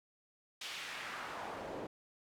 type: noise with band-pass filter sweep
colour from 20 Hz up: pink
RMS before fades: -44 dBFS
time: 0.61-1.87 s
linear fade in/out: 5 ms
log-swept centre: 3600 to 440 Hz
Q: 1.2
effects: none